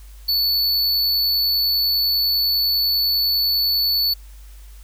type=tone; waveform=square; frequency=4455 Hz; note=C#8; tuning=8 cents sharp; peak=-17 dBFS; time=0.28-4.14 s; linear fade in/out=10 ms; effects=added 50 Hz sine -38 dBFS peak until 4.83 s + white hiss -52 dBFS RMS until 4.83 s